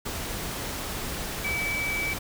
sine tone in noise, 2300 Hz, D7, 37 cents flat, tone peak -27 dBFS, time 1.44-2.14 s, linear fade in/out 10 ms, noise pink, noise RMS -33 dBFS, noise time 0.05-2.19 s, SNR +3 dB, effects none

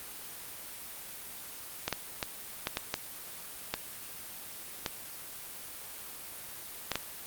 clicks, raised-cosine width 0.2 ms, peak -12 dBFS, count 10, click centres 1.88 / 1.927 / 2.228 / 2.671 / 2.771 / 2.941 / 3.74 / 4.862 / 6.917 / 6.956 s, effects white hiss -44 dBFS RMS until 7.26 s + Opus 32 kbps

